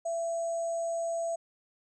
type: tone with sample-and-hold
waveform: sine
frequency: 670 Hz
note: E5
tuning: 28 cents sharp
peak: -29 dBFS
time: 0.05-1.36 s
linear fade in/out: 10 ms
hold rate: 7350 Hz
effects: resampled to 22050 Hz